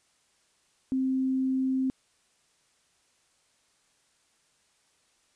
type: tone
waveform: sine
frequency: 262.3 Hz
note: C4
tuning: 4 cents sharp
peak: -24 dBFS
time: 0.92-1.9 s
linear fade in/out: 0 ms
effects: white hiss -68 dBFS RMS until 5.35 s + resampled to 22050 Hz